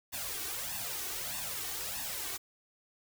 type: noise with flanger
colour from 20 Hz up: white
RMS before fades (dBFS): -38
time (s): 0.12-2.38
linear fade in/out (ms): 20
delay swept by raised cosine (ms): 1.1 to 2.7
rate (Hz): 1.6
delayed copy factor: +0.8
effects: none